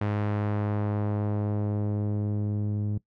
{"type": "tone with low-pass filter sweep", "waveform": "sawtooth", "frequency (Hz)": 103.83, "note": "G#2", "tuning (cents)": 0, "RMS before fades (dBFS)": -28, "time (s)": [0.01, 2.98], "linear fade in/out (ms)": 5, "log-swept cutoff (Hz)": [2100, 230], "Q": 0.75, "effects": ["noise-tail reverb RT60 0.1 s tail -20 dB re dry"]}